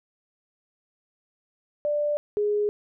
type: tone pair in turn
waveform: sine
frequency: 590 / 415.7 Hz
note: D5 / G#4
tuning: +8 / +2 cents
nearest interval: tritone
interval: 606 cents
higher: first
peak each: -22 / -21 dBFS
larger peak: second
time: 1.85-2.17 / 2.37-2.69 s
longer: neither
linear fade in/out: 0 ms
effects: none